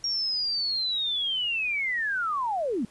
sine linear sweep, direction down, 5610 to 195.2 Hz, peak -25 dBFS, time 0.04-2.85 s, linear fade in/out 2 ms, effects pink hiss -56 dBFS RMS until 2.9 s + resampled to 24000 Hz

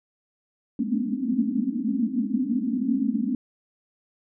pink band-pass noise, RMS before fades -25 dBFS, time 0.79-3.35 s, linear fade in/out 2 ms, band 210 to 280 Hz, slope 96 dB/octave, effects none

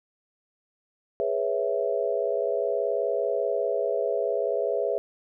sine chord, C# minor seventh, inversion second, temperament equal, 415.3 / 493.9 / 554.4 / 659.3 Hz, G#4 / B4 / C#5 / E5, 0 / 0 / 0 / 0 cents, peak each -29 dBFS, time 1.2-4.98 s, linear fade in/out 0 ms, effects none

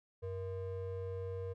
triangle ring-modulated tone, 282.9 Hz, C#4, 35 cents sharp, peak -33 dBFS, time 0.22-1.54 s, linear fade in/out 20 ms, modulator 189 Hz, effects none

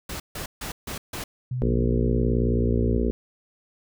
pink noise bursts, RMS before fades -33 dBFS, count 5, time 0.09-1.24 s, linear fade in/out 5 ms, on 110 ms, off 150 ms
sine tone with pitch glide, 125.9 to 112.81 Hz, B2 to A2, +34 to +44 cents, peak -25 dBFS, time 1.51-2.97 s, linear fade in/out 5 ms, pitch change -190 cents, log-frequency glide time 2.3-2.72 s
harmonic tone, 58.8 Hz, A#1, 16 cents sharp, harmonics 1 / 3 / 4 / 5 / 6 / 7 / 8 / 9, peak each -24 / -33 / -26 / -34 / -31 / -29 / -32 / -38 dBFS, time 1.62-3.11 s, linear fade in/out 0 ms
effects none

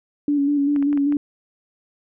sine tone with vibrato, 285.8 Hz, D4, 47 cents flat, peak -16 dBFS, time 0.28-1.17 s, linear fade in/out 2 ms, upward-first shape square, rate 5.1 Hz, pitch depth 29 cents each way
clicks, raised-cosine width 0.5 ms, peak -22 dBFS, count 5, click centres 0.762 / 0.826 / 0.929 / 0.975 / 1.124 s
effects none

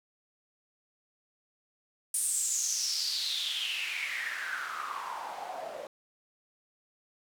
white noise with band-pass filter sweep, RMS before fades -34 dBFS, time 2.14-5.87 s, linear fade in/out 2 ms, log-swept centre 9500 to 550 Hz, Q 6.5, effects none

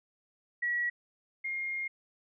sine tone pair in turn, 1925 / 2130 Hz, B6 / C7, -45 / +30 cents, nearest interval major second, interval 175 cents, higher second, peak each -28 / -32 dBFS, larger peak first, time 0.62-0.9 / 1.44-1.88 s, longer second, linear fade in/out 10 ms, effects none

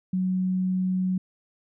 sine tone, 185.3 Hz, F#3, 3 cents sharp, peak -22 dBFS, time 0.13-1.18 s, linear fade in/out 5 ms, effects none

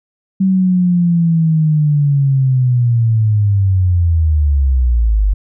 sine linear sweep, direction down, 192.3 to 47.47 Hz, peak -9 dBFS, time 0.4-5.34 s, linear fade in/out 10 ms, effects none

